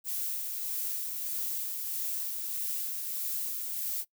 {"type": "noise with tremolo", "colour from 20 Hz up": "violet", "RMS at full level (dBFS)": -33, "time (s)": [0.04, 4.05], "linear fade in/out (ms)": 50, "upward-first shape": "sine", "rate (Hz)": 1.6, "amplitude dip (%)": 30, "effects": ["noise-tail reverb RT60 0.1 s tail -20 dB re dry"]}